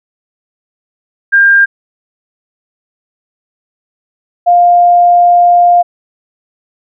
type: tone pair in turn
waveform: sine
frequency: 1601 / 702.5 Hz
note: G6 / F5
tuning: +36 / +10 cents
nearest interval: octave + major second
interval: 1426 cents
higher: first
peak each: -3 dBFS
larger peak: neither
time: 1.32-1.66 / 4.46-5.83 s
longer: second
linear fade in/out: 20 ms
effects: none